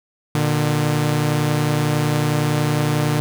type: tone pair together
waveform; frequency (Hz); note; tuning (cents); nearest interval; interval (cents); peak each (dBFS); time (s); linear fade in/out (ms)
sawtooth; 119.06 / 150; A#2 / D3; +37 / +37; major third; 400; -18 / -14; 0.35-3.2; 0
effects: none